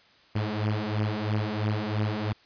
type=beating tone pair; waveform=sawtooth; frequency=104.9 / 107.9 Hz; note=G#2 / A2; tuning=+18 / -33 cents; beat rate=3 Hz; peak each=-25 dBFS; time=0.35-2.33 s; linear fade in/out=10 ms; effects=white hiss -58 dBFS RMS until 2.45 s + resampled to 11025 Hz